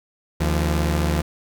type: tone pair together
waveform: sawtooth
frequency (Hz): 75.21 / 171.3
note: D2 / F3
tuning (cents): +42 / -33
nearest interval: octave + major second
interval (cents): 1425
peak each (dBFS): -16 / -20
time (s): 0.4-1.22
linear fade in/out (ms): 10
effects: none